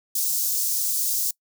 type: high-pass noise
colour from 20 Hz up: white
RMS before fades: -24 dBFS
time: 0.15-1.31 s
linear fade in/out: 5 ms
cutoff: 5200 Hz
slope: 24 dB/octave
effects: noise-tail reverb RT60 0.1 s tail -24 dB re dry